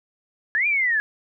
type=linear two-way sweep; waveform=sine; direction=up then down; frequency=1662 to 2434 to 1662 Hz; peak=-18 dBFS; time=0.55-1 s; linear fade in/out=0 ms; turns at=0.67 s; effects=none